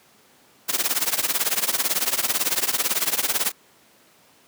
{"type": "noise with tremolo", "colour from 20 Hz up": "white", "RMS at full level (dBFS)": -19, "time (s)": [0.68, 3.52], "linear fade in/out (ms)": 20, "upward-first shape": "triangle", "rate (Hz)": 18, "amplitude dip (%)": 95, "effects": ["pink hiss -55 dBFS RMS until 4.47 s", "high-pass 200 Hz 12 dB/octave"]}